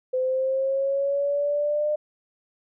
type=linear sweep; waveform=sine; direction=up; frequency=510 to 604 Hz; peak=-21 dBFS; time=0.13-1.96 s; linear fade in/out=10 ms; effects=none